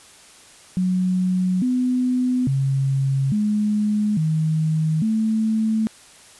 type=tone with pitch steps; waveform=sine; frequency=183.7 / 251.6 / 135.7 / 210.3 / 157.4 / 219.9 Hz; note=F#3 / B3 / C#3 / G#3 / D#3 / A3; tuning=-12 / +32 / -36 / +22 / +20 / -1 cents; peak=-17 dBFS; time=0.77-5.87 s; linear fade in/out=0 ms; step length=850 ms; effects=white hiss -47 dBFS RMS until 6.39 s + resampled to 24000 Hz